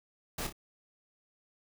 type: noise with echo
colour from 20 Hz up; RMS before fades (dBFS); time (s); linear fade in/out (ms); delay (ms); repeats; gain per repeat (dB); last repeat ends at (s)
pink; -36; 0.38-0.47; 5; 28; 2; -7; 0.526
effects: none